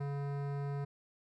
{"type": "tone with hard clipping", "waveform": "sine", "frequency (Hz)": 141.4, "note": "C#3", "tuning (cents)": 35, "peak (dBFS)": -37, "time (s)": [0, 0.85], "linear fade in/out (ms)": 10, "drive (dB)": 17, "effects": []}